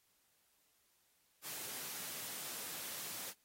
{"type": "high-pass noise", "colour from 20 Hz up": "white", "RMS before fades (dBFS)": -45, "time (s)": [1.42, 3.34], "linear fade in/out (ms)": 50, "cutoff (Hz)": 110, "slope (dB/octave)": 24, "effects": ["white hiss -75 dBFS RMS until 3.44 s", "AAC 48 kbps"]}